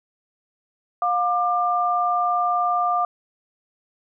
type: tone pair together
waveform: sine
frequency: 711 / 1192.5 Hz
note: F5 / D6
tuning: +31 / +26 cents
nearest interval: major sixth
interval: 895 cents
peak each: -21 dBFS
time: 1.02-3.05 s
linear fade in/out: 2 ms
effects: none